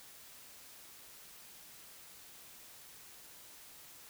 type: silence
effects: white hiss -55 dBFS RMS until 4.09 s